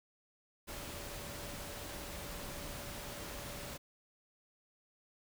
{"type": "tone in noise", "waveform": "sine", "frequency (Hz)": 576, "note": "D5", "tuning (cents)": -34, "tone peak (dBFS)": -53, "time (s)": [0.67, 3.78], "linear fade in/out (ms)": 20, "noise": "pink", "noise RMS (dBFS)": -45, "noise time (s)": [0.67, 3.78], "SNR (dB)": -11, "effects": []}